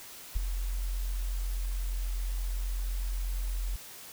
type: tone with ADSR envelope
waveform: sine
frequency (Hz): 44.09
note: F1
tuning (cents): +17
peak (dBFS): -20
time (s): 0.35-3.76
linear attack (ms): 17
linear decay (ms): 4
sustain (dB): -9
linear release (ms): 4
effects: tanh soft clip ceiling -16 dBFS + white hiss -47 dBFS RMS until 4.12 s

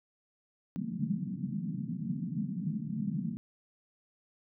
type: band-pass noise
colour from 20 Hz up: pink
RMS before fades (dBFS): -35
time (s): 0.76-3.37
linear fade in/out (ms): 0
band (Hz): 150 to 230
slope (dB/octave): 48
effects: none

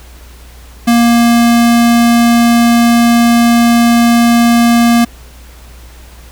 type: tone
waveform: square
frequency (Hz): 235.2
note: A#3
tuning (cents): +16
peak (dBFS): -6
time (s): 0.87-5.05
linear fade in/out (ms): 10
effects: added 60 Hz sine -33 dBFS peak until 6.31 s + pink hiss -40 dBFS RMS until 6.31 s

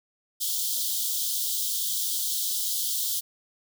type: high-pass noise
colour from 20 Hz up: white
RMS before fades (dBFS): -28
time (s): 0.4-3.21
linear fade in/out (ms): 20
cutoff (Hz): 3100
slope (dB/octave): 96
effects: none

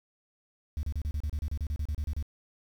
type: tone bursts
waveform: sine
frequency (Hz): 74.3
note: D2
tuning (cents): +21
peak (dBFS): -26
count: 16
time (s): 0.77-2.226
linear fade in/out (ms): 0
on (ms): 61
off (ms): 32
effects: tanh soft clip ceiling -27 dBFS + 9-bit

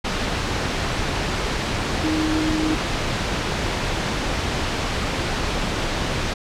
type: tone in noise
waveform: sine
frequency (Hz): 312.2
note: D#4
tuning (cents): +6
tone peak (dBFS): -20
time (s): 2.03-2.75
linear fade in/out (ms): 10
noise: pink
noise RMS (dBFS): -23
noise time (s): 0.04-6.34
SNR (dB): 0
effects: low-pass 5000 Hz 12 dB/octave

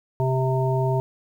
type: harmonic tone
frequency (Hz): 130.81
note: C3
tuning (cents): 0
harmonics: 1 / 3 / 5 / 7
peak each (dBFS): -21 / -26 / -28 / -29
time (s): 0.2-1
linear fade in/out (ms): 0
effects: 9-bit

